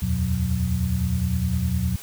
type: tone cluster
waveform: sine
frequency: 76.8 / 86.6 / 120.8 / 181.6 Hz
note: D#2 / F2 / B2 / F#3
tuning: -22 / -14 / -38 / -32 cents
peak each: -26 dBFS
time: 0.02-1.96 s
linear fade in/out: 5 ms
effects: white hiss -41 dBFS RMS until 2.02 s